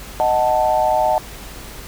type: chord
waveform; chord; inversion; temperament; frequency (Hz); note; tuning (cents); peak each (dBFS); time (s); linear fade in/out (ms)
sine; D# diminished; none; equal; 622.3 / 740 / 880; D#5 / F#5 / A5; 0 / 0 / 0; -18; 0.2-1.18; 0
effects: added 50 Hz sine -37 dBFS peak until 1.87 s + pink hiss -36 dBFS RMS until 1.87 s